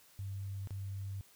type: tone with dropouts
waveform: sine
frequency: 98 Hz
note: G2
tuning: in tune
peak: -38 dBFS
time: 0.19-1.21 s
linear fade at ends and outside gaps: 0 ms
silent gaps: 0.673-0.707 s
effects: white hiss -63 dBFS RMS until 1.35 s